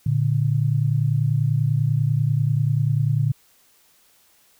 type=tone pair together; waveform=sine; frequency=115.3 / 145.5 Hz; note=A#2 / D3; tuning=-19 / -16 cents; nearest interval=major third; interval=403 cents; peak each=-20 dBFS; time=0.06-3.32 s; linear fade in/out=5 ms; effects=white hiss -58 dBFS RMS until 4.59 s